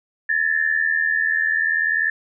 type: tone pair together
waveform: sine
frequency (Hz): 1721 / 1801.3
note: A6 / A6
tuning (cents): -39 / +40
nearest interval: minor second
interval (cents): 79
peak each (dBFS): -20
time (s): 0.29-2.1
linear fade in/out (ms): 5
effects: none